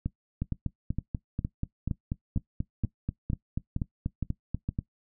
two click trains, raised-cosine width 5 ms, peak -17 / -17 dBFS, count 11 / 19, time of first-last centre 0.06-4.69 / 0.42-4.789 s, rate 2.16 / 4.12 Hz, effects noise-tail reverb RT60 0.1 s tail -18 dB re dry

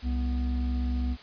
triangle tone pair together, 65.41 / 245.7 Hz, C2 / B3, 0 / -9 cents, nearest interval octave + major seventh, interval 2291 cents, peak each -24 / -31 dBFS, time 0.02-1.17 s, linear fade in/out 50 ms, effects white hiss -48 dBFS RMS until 1.22 s + resampled to 11025 Hz

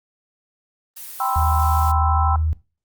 blue noise, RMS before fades -35 dBFS, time 0.96-1.92 s, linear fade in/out 10 ms
sine chord, C major seventh, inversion second, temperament equal with one note detuned, 784 / 994.1 / 1046.5 / 1318.5 Hz, G5 / B5 / C6 / E6, 0 / +11 / 0 / 0 cents, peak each -22 / -26 / -26 / -24 dBFS, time 1.2-2.36 s, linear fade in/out 2 ms
sine tone with pitch glide, 78.4 to 78.9 Hz, D#2 to D#2, +14 to +25 cents, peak -17 dBFS, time 1.36-2.53 s, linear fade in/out 0 ms, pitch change +11 cents, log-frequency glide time 1.99-2.09 s
effects noise-tail reverb RT60 0.3 s tail -19 dB re dry + Opus 32 kbps

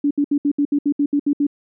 sine tone bursts, 287.7 Hz, D4, 36 cents flat, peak -14 dBFS, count 11, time 0.04-1.468 s, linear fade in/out 5 ms, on 68 ms, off 68 ms, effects none

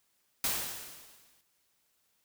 white noise with exponential decay, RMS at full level -29 dBFS, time 0.44-1.41 s, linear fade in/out 2 ms, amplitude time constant 210 ms, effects white hiss -74 dBFS RMS until 2.24 s

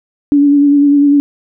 sine tone with vibrato, 286.1 Hz, D4, 45 cents flat, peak -5 dBFS, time 0.32-1.2 s, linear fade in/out 0 ms, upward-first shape sine, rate 10 Hz, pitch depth 24 cents each way, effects none

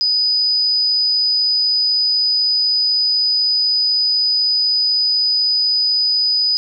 sine tone, 4978 Hz, D#8, in tune, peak -13 dBFS, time 0.01-6.57 s, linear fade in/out 0 ms, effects none

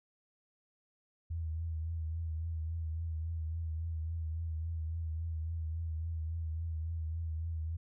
sine tone with vibrato, 81.1 Hz, E2, 28 cents flat, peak -34 dBFS, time 1.3-7.77 s, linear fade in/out 10 ms, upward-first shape triangle, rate 3.6 Hz, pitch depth 56 cents each way, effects none

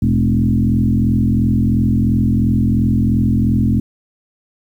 sine tone with frequency modulation, 164.81 Hz, E3, in tune, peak -11 dBFS, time 0.02-3.8 s, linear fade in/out 5 ms, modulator 42.9 Hz, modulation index 2.4, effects 8-bit

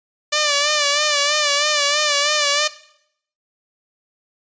5% pulse tone with vibrato, 587.3 Hz, D5, in tune, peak -4 dBFS, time 0.32-2.68 s, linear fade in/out 10 ms, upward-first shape sine, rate 3.1 Hz, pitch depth 57 cents each way, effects noise-tail reverb RT60 0.7 s tail -17 dB re dry + resampled to 16000 Hz

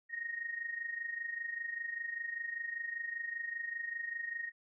sine tone with amplitude modulation, 1864.7 Hz, A#6, in tune, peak -34 dBFS, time 0.09-4.52 s, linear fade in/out 50 ms, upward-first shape sine, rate 25.1 Hz, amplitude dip 70%, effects none

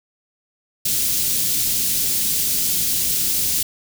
white band-stop noise, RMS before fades -20 dBFS, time 0.85-3.63 s, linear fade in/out 5 ms, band 260 to 3900 Hz, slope 12 dB/octave, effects none

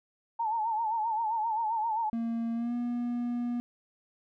sine tone with vibrato, 890 Hz, A5, 20 cents sharp, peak -27 dBFS, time 0.39-2.1 s, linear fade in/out 10 ms, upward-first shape sine, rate 7.6 Hz, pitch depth 84 cents each way
triangle tone with pitch glide, 230.6 to 240.9 Hz, A#3 to B3, -19 to -43 cents, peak -27 dBFS, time 2.13-3.6 s, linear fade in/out 0 ms, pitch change +76 cents, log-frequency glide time 2.54-2.74 s
effects none

